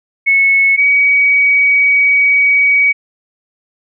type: tone pair in turn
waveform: sine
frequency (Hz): 2200 / 2262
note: C#7 / C#7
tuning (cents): -14 / +34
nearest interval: unison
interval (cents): 48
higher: second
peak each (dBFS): -7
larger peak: neither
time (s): 0.26-0.77 / 0.77-2.93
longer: second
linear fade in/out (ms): 20
effects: none